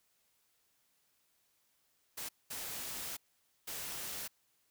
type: noise bursts at uneven times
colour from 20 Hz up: white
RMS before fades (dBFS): -42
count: 3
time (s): 2.17-2.29 / 2.5-3.17 / 3.67-4.28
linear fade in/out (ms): 10
effects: white hiss -75 dBFS RMS until 4.7 s